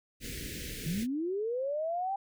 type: band-stop noise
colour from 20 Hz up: pink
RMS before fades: -40 dBFS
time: 0.2-1.07 s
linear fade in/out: 50 ms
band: 490 to 1700 Hz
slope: 48 dB/octave
type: linear sweep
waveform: sine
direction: up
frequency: 146.83 to 798 Hz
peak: -30 dBFS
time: 0.86-2.16 s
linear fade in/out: 5 ms
effects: none